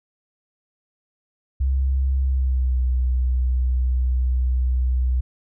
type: tone with pitch glide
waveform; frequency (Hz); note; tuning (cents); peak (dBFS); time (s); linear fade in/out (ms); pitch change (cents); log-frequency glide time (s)
sine; 66.5 to 62.88; C2 to B1; +29 to +32; -17; 1.6-5.21; 10; -97; 2.2-2.8
effects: none